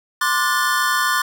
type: chord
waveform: square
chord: D dominant seventh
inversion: third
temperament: equal with one note detuned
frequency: 1046.5 / 1174.7 / 1454.6 / 1760 Hz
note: C6 / D6 / F#6 / A6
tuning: 0 / 0 / -30 / 0 cents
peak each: -23 dBFS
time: 0.21-1.22 s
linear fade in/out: 5 ms
effects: 8-bit